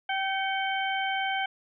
harmonic tone with a mistuned harmonic, 774 Hz, G5, 22 cents flat, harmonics 1 / 2 / 3 / 4, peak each -29 / -32 / -34 / -35 dBFS, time 0.09-1.46 s, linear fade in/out 5 ms, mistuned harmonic 3, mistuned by -63 cents, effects none

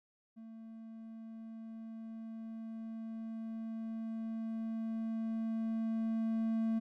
triangle tone with level ramp, 224.3 Hz, A3, 34 cents sharp, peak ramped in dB -46 to -28 dBFS, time 0.36-6.8 s, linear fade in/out 20 ms, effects none

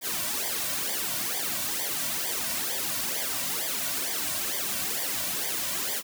white noise with flanger, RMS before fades -30 dBFS, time 0.01-6.03 s, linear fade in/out 50 ms, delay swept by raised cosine 0.73 to 2.43 ms, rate 2.2 Hz, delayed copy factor -0.85, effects none

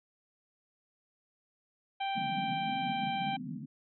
harmonic tone, 784 Hz, G5, in tune, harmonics 1 / 2 / 3 / 4 / 5, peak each -32 / -46 / -41 / -42 / -51 dBFS, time 2-3.37 s, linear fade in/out 10 ms
white band-pass noise, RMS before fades -40 dBFS, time 2.15-3.66 s, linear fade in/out 10 ms, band 140 to 270 Hz, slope 96 dB/octave
effects none

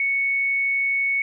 sine tone, 2217 Hz, C#7, in tune, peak -19 dBFS, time 0-1.22 s, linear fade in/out 2 ms, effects none

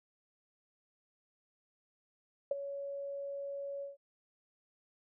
sine tone with ADSR envelope, 560 Hz, C#5, 18 cents sharp, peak -26 dBFS, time 2.51-3.97 s, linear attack 4 ms, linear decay 19 ms, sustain -12 dB, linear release 150 ms, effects none

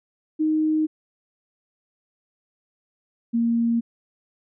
sine tone pair in turn, 311.1 / 232.6 Hz, D#4 / A#3, 0 / -4 cents, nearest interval perfect fourth, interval 504 cents, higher first, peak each -18 dBFS, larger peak neither, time 0.39-0.87 / 3.33-3.81 s, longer neither, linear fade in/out 20 ms, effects none

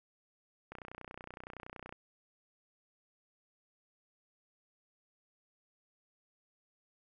click train, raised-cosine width 0.5 ms, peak -30 dBFS, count 38, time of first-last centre 0.72-1.925 s, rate 30.7 Hz, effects none

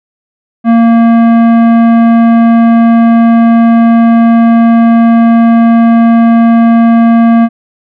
sine tone with tanh clipping, 230.7 Hz, A#3, 18 cents flat, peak -4 dBFS, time 0.64-7.49 s, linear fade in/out 50 ms, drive 14 dB, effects none

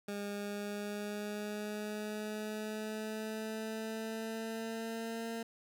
20% pulse tone with pitch glide, 203.4 to 228.3 Hz, G#3 to A#3, -36 to -36 cents, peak -33 dBFS, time 0.08-5.43 s, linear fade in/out 5 ms, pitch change +200 cents, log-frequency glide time 0.29-5.29 s, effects none

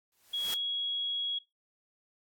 white noise with exponential growth, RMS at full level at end -36 dBFS, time 0.12-0.54 s, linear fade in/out 1 ms, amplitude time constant 90 ms
sine tone, 3322 Hz, G#7, in tune, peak -30 dBFS, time 0.33-1.39 s, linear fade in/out 10 ms
effects noise-tail reverb RT60 0.2 s tail -19 dB re dry + AAC 64 kbps

